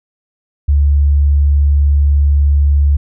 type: tone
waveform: sine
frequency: 71.7 Hz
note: D2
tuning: 41 cents flat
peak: -7 dBFS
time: 0.68-2.97 s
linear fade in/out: 10 ms
effects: none